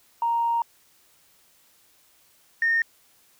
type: tone pair in turn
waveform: sine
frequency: 932.3 / 1832.6 Hz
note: A#5 / A#6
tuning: 0 / -30 cents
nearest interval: octave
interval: 1170 cents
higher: second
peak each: -20 / -18 dBFS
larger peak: second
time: 0.22-0.62 / 2.62-2.82 s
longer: first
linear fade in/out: 2 ms
effects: tanh soft clip ceiling -14 dBFS + white hiss -60 dBFS RMS until 3.39 s